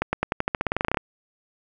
accelerating click train, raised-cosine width 0.5 ms, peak -7 dBFS, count 17, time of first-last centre 0.02-0.972 s, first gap 110 ms, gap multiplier 0.91, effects none

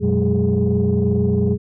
sine tone cluster, 90.4 / 121.5 / 185.2 / 207.6 / 413 Hz, F#2 / B2 / F#3 / G#3 / G#4, -40 / -28 / +2 / 0 / -10 cents, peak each -20 dBFS, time 0-1.58 s, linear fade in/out 50 ms, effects tanh soft clip ceiling -8 dBFS

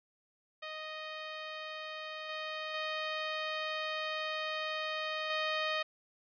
10% pulse tone with level steps, 622 Hz, D#5, 1 cent flat, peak -32 / -29 / -26 / -23 dBFS, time 0.62-5.83 s, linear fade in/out 10 ms, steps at 2.29 / 2.74 / 5.3 s, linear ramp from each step 2 ms, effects resampled to 11025 Hz

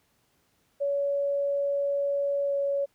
sine tone with pitch glide, 564 to 560.4 Hz, C#5 to C#5, +30 to +19 cents, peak -24 dBFS, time 0.8-2.86 s, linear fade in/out 20 ms, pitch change -11 cents, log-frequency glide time 2.45-2.54 s, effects pink hiss -69 dBFS RMS until 2.94 s + high-pass 60 Hz 12 dB/octave

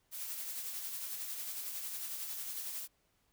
blue noise with tremolo, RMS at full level -40 dBFS, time 0.11-2.88 s, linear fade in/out 50 ms, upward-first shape sine, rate 11 Hz, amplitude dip 35%, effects pink hiss -75 dBFS RMS until 3.32 s

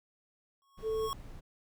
square tone with exponential growth, 1100 Hz, C#6, 14 cents flat, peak -33 dBFS, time 0.62-1.13 s, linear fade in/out 0 ms, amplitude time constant 110 ms
brown noise, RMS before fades -47 dBFS, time 0.77-1.41 s, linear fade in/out 20 ms
sine tone, 440.5 Hz, A4, 2 cents sharp, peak -30 dBFS, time 0.82-1.1 s, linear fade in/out 50 ms
effects none

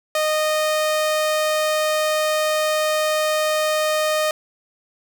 sawtooth tone, 617 Hz, D#5, 15 cents flat, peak -14 dBFS, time 0.15-4.31 s, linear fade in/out 2 ms, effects none

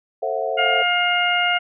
sine chord, F# half-diminished seventh, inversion first, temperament just, 444 / 532.8 / 666 / 740 Hz, A4 / C5 / E5 / F#5, +16 / +31 / +18 / 0 cents, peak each -27 / -26 / -25 / -27 dBFS, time 0.22-0.83 s, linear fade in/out 10 ms
harmonic tone, 709 Hz, F5, 26 cents sharp, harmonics 1 / 2 / 3 / 4, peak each -22 / -22 / -22 / -22 dBFS, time 0.57-1.59 s, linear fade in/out 20 ms
effects none

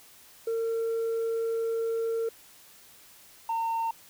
sine tone pair in turn, 455.5 / 911 Hz, A#4 / A#5, -40 / -40 cents, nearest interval octave, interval 1200 cents, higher second, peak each -24 dBFS, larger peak neither, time 0.47-2.29 / 3.49-3.91 s, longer first, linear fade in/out 5 ms, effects tanh soft clip ceiling -25 dBFS + white hiss -54 dBFS RMS until 4.09 s

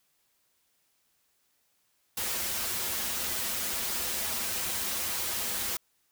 white noise with comb filter, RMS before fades -32 dBFS, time 2.17-5.77 s, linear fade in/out 5 ms, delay 6.8 ms, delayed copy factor -0.85, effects white hiss -72 dBFS RMS until 6.11 s

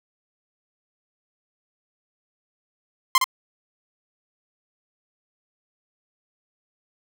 sawtooth tone with echo, 1047 Hz, C6, 1 cent sharp, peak -9 dBFS, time 3.15-3.18 s, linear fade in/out 2 ms, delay 62 ms, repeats 1, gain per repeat -5 dB, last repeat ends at 3.242 s, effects none

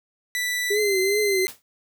sawtooth tone with pitch glide, 1975.5 to 2067 Hz, B6 to C7, 0 to -22 cents, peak -20 dBFS, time 0.35-1.47 s, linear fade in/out 0 ms, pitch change +78 cents, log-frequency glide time 0.73-0.8 s
sine tone with vibrato, 398.9 Hz, G4, 30 cents sharp, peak -20 dBFS, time 0.7-1.46 s, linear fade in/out 10 ms, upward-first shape triangle, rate 2.5 Hz, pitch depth 130 cents each way
white noise with exponential decay, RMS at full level -32 dBFS, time 1.48-1.62 s, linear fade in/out 0 ms, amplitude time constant 30 ms
effects none

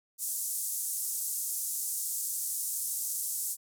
white band-pass noise, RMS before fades -34 dBFS, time 0.18-3.57 s, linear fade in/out 50 ms, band 6900 to 13000 Hz, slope 24 dB/octave, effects none

